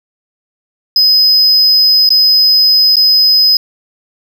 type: tone with dropouts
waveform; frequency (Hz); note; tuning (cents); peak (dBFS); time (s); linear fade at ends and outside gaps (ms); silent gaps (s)
triangle; 5040; D#8; +21; -4; 0.96-3.57; 2; 2.091-2.104 / 2.958-2.967
effects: none